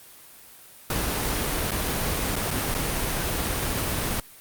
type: noise with dropouts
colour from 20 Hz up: pink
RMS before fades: -26 dBFS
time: 0.9-4.2 s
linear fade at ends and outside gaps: 2 ms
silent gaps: 1.709-1.717 / 2.357-2.363 / 2.508-2.511 / 2.743-2.748 s
effects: white hiss -48 dBFS RMS until 4.4 s + Opus 32 kbps